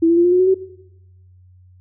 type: tone with pitch steps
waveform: sine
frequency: 329.6 / 337.5 / 345.6 / 353.9 / 362.3 / 371 / 379.9 Hz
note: E4 / E4 / F4 / F4 / F#4 / F#4 / F#4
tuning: 0 / +41 / -18 / +23 / -36 / +5 / +46 cents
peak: -10 dBFS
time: 0.02-0.545 s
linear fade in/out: 10 ms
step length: 75 ms
effects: noise-tail reverb RT60 0.9 s tail -18 dB re dry + added 91 Hz sine -45 dBFS peak until 1.8 s